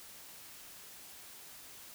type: silence
effects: white hiss -52 dBFS RMS until 1.94 s